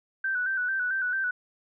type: tone with vibrato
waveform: sine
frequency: 1519 Hz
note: F#6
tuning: 45 cents sharp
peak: -25 dBFS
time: 0.24-1.31 s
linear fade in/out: 5 ms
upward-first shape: square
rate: 4.5 Hz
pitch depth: 47 cents each way
effects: none